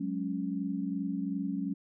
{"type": "chord", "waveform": "sine", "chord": "F# suspended second", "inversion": "none", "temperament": "equal", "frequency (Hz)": [185, 207.7, 277.2], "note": ["F#3", "G#3", "C#4"], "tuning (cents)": [0, 0, 0], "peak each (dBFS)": [-35, -36, -34], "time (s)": [0, 1.74], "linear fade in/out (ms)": 10, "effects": []}